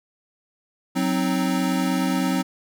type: chord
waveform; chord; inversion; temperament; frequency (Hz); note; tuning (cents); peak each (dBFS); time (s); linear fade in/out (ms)
square; C diminished; second; equal; 185 / 261.6 / 311.1; Gb3 / C4 / Eb4; 0 / 0 / 0; -25 / -24 / -28; 0.95-2.43; 20
effects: none